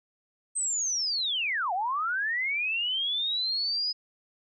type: linear two-way sweep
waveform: sine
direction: down then up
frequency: 8372 to 689 to 5030 Hz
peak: -26 dBFS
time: 0.55-3.93 s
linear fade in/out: 20 ms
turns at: 1.73 s
effects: none